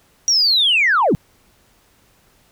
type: linear sweep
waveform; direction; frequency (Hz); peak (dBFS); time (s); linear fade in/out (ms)
sine; down; 5780 to 118.7; -11; 0.28-1.15; 0
effects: tanh soft clip ceiling -7 dBFS + pink hiss -56 dBFS RMS until 2.51 s